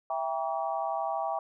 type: chord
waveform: sine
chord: E diminished seventh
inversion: none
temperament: just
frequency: 659.3 / 791.1 / 949.3 / 1139.2 Hz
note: E5 / G5 / Bb5 / Db6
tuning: 0 / +16 / +31 / +47 cents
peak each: -33 / -32 / -37 / -37 dBFS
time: 0.1-1.39 s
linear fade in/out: 2 ms
effects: none